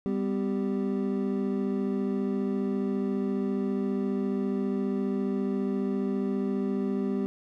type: tone cluster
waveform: triangle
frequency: 197.7 / 252.4 / 391.6 Hz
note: G3 / B3 / G4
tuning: +15 / +38 / -2 cents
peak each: -27 / -29 / -30 dBFS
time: 0.06-7.26 s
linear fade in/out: 0 ms
effects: none